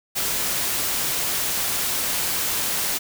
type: noise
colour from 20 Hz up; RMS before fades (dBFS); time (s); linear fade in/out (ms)
white; -24; 0.15-2.99; 20
effects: none